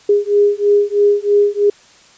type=beating tone pair; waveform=sine; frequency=408 / 411.1 Hz; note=G#4 / G#4; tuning=-31 / -18 cents; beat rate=3.1 Hz; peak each=-13 dBFS; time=0.09-1.7 s; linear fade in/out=5 ms; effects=white hiss -46 dBFS RMS until 2.17 s + resampled to 16000 Hz